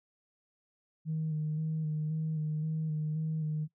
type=tone with vibrato; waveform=sine; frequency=155.7 Hz; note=D#3; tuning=2 cents sharp; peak=-29 dBFS; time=1.05-3.68 s; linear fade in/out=50 ms; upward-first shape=square; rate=1.9 Hz; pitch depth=24 cents each way; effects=noise-tail reverb RT60 0.1 s tail -20 dB re dry + tanh soft clip ceiling -26 dBFS